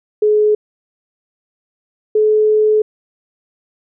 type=tone pair in turn; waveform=sine; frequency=423.5 / 428.7 Hz; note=G#4 / A4; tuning=+34 / -45 cents; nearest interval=unison; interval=21 cents; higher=second; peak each=-9 dBFS; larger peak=neither; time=0.22-0.55 / 2.15-2.82 s; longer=second; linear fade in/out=5 ms; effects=none